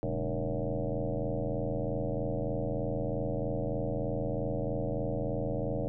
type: tone with frequency modulation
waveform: sine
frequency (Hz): 220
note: A3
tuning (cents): 0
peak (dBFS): -29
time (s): 0.03-5.88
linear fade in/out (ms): 0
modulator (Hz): 83.2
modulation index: 5
effects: none